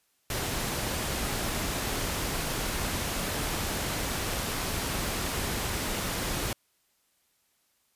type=noise; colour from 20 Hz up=pink; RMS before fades=-31 dBFS; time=0.3-6.53 s; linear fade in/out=2 ms; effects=white hiss -71 dBFS RMS until 7.95 s + resampled to 32000 Hz